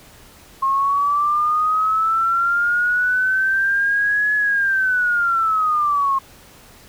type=linear two-way sweep; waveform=sine; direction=up then down; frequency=1071 to 1700 to 1071 Hz; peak=-15 dBFS; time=0.62-6.19 s; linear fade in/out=10 ms; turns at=4.35 s; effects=pink hiss -46 dBFS RMS until 6.88 s